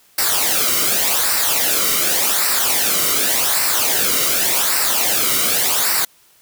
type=noise with flanger; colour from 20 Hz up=white; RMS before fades=-17 dBFS; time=0.18-6.05 s; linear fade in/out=5 ms; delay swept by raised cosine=0.3 to 1.19 ms; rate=0.87 Hz; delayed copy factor=-0.65; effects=white hiss -53 dBFS RMS until 6.41 s